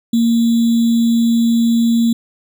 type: tone with sample-and-hold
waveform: sine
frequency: 231.5 Hz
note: A#3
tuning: 12 cents flat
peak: -10 dBFS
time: 0.13-2.13 s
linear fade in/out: 5 ms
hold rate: 3675 Hz
effects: none